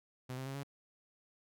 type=tone with pitch steps; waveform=sawtooth; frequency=127.7 / 131.67 / 135.76 / 139.98 Hz; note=C3 / C3 / C#3 / C#3; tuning=-42 / +11 / -36 / +17 cents; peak=-36 dBFS; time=0.29-0.634 s; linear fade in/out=10 ms; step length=86 ms; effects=none